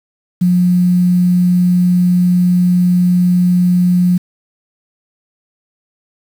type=tone with quantisation; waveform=sine; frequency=178.8 Hz; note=F3; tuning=41 cents sharp; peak=-8 dBFS; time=0.41-4.18 s; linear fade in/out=10 ms; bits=6; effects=none